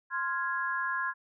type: chord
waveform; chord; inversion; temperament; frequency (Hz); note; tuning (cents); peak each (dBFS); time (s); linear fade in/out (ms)
sine; F minor; second; equal; 1046.5 / 1396.9 / 1661.2; C6 / F6 / Ab6; 0 / 0 / 0; -33 / -36 / -32; 0.1-1.14; 50
effects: none